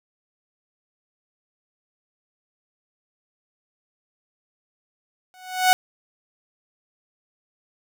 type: tone with exponential growth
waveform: sawtooth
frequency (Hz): 740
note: F#5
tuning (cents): 0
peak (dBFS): -6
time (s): 5.34-5.73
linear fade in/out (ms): 0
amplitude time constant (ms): 84
effects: none